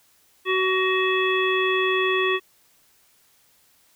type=harmonic tone with a mistuned harmonic; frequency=375 Hz; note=F#4; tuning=23 cents sharp; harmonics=1 / 3 / 5 / 7 / 9; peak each=-22 / -26 / -26 / -27 / -30 dBFS; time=0.45-2.4 s; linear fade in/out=50 ms; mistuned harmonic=7; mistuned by=-15 cents; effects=white hiss -60 dBFS RMS until 3.95 s